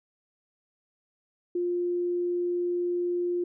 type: tone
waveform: sine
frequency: 352 Hz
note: F4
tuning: 14 cents sharp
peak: -25 dBFS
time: 1.55-3.44 s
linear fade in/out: 5 ms
effects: none